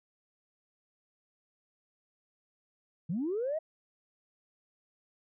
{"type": "linear sweep", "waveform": "sine", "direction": "up", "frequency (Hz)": [146.83, 655], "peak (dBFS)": -29, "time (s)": [3.09, 3.59], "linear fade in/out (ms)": 10, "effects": ["tanh soft clip ceiling -25 dBFS"]}